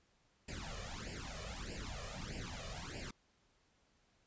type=noise with flanger; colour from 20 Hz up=pink; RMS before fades=-45 dBFS; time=0.48-3.11 s; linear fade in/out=5 ms; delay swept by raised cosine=0.4 to 1.7 ms; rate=1.6 Hz; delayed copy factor=+0.95; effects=pink hiss -74 dBFS RMS until 4.26 s + resampled to 16000 Hz